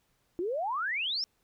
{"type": "exponential sweep", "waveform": "sine", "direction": "up", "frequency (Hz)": [329.6, 5570], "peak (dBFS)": -29, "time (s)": [0.39, 1.24], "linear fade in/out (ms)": 0, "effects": ["pink hiss -73 dBFS RMS until 1.43 s"]}